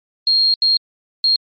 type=tone bursts at uneven times; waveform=sine; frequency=4236 Hz; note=C8; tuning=21 cents sharp; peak=-11 dBFS; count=3; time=0.27-0.54 / 0.62-0.77 / 1.24-1.36 s; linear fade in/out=2 ms; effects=MP3 32 kbps